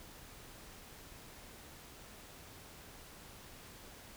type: silence
effects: pink hiss -54 dBFS RMS until 4.16 s